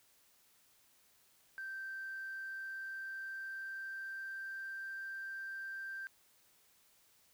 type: tone with pitch glide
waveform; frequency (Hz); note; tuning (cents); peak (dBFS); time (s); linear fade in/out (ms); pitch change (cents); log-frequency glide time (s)
sine; 1562 to 1572; G6 to G6; -7 to +4; -40; 1.58-6.07; 0; +11; 1.99-5.07
effects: tanh soft clip ceiling -37 dBFS + white hiss -69 dBFS RMS until 7.33 s